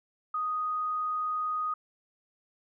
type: tone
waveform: sine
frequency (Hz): 1244.5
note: D#6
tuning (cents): 0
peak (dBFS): -28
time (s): 0.34-1.74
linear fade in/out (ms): 5
effects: none